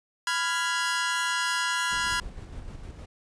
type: chord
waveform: sawtooth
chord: F diminished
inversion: second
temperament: equal with one note detuned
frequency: 996.4 / 1396.9 / 1661.2 Hz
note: Cb6 / F6 / Ab6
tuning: +15 / 0 / 0 cents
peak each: -26 dBFS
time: 0.27-2.2 s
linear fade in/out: 2 ms
type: noise with tremolo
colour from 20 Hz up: brown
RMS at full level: -39 dBFS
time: 1.91-3.06 s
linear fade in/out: 10 ms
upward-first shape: square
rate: 6.5 Hz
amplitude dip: 35%
effects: resampled to 22050 Hz